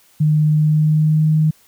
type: tone with pitch glide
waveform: sine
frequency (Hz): 152.7 to 155.55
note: D#3 to D#3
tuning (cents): -32 to 0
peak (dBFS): -11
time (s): 0.2-1.51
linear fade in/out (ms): 10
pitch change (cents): +32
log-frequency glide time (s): 0.55-1.29
effects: white hiss -53 dBFS RMS until 1.67 s